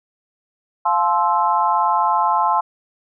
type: chord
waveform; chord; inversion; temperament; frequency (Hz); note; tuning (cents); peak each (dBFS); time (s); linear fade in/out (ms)
sine; F major seventh; none; equal with one note detuned; 698.5 / 862.4 / 1046.5 / 1318.5; F5 / A5 / C6 / E6; 0 / -35 / 0 / 0; -23 / -18 / -18 / -24; 0.85-2.61; 10
effects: none